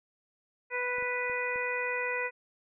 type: harmonic tone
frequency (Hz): 493.9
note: B4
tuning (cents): 0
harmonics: 1 / 2 / 3 / 4 / 5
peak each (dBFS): -35 / -38 / -38 / -34 / -36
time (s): 0.7-2.31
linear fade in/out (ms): 50
type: clicks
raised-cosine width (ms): 3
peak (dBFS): -39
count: 4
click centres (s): 0.984 / 1.025 / 1.298 / 1.559
effects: none